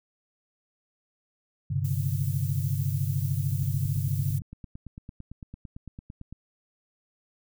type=chord; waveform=sine; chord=G suspended fourth; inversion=none; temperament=equal with one note detuned; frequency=98 / 130.81 / 144.39 Hz; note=G2 / C3 / D3; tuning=0 / 0 / -29 cents; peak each=-29 dBFS; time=1.7-4.41 s; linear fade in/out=10 ms
type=noise; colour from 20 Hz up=violet; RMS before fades=-42 dBFS; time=1.84-4.39 s; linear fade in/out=10 ms
type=click train; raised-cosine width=5 ms; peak=-28 dBFS; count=26; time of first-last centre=3.52-6.326 s; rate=8.91 Hz
effects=none